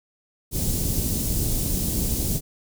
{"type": "band-stop noise", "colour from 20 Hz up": "pink", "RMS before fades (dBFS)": -24, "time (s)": [0.51, 2.41], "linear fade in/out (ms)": 50, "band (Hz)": [280, 7300], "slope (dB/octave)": 12, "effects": []}